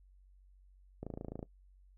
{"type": "click train", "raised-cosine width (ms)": 2, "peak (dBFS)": -28, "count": 12, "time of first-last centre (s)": [1.03, 1.429], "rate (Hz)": 27.6, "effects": ["noise-tail reverb RT60 0.1 s tail -19 dB re dry", "added 47 Hz sine -59 dBFS peak until 1.97 s"]}